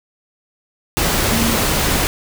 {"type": "tone in noise", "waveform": "sine", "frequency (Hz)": 228.7, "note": "A#3", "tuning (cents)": -33, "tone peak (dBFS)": -18, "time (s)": [1.32, 1.56], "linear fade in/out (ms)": 0, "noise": "pink", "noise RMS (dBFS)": -17, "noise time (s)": [0.97, 2.07], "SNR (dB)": -4, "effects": []}